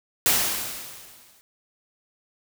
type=noise with exponential decay; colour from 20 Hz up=white; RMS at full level=-18 dBFS; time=0.26-1.41 s; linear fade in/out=0 ms; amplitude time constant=250 ms; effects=none